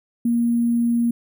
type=tone with sample-and-hold; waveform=sine; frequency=235.5 Hz; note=A#3; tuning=18 cents sharp; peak=-16 dBFS; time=0.25-1.11 s; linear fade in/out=5 ms; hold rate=11025 Hz; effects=none